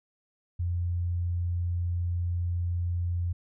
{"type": "tone", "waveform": "sine", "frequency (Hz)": 87.31, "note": "F2", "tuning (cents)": 0, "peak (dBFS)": -26, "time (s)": [0.59, 3.33], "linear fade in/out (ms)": 10, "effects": []}